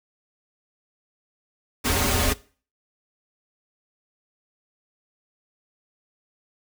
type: noise with comb filter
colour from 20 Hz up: pink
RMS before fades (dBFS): -22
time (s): 1.84-2.34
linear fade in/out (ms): 20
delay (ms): 6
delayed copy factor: -0.9
effects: noise-tail reverb RT60 0.4 s tail -20 dB re dry